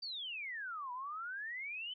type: exponential two-way sweep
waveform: sine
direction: down then up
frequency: 4725 to 964 to 3090 Hz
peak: -40 dBFS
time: 0.02-1.94 s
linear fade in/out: 10 ms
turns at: 0.92 s
effects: none